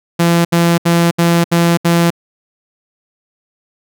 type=tone bursts; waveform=sawtooth; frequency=170 Hz; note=F3; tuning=46 cents flat; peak=-5 dBFS; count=6; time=0.19-2.105 s; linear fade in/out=10 ms; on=260 ms; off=71 ms; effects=none